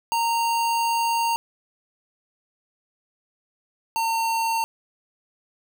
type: tone pair in turn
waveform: square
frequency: 925 / 909.6 Hz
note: A#5 / A#5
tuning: -14 / -43 cents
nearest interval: unison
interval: 29 cents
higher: first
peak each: -21 / -22 dBFS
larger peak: first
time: 0.12-1.36 / 3.96-4.64 s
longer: first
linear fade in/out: 0 ms
effects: none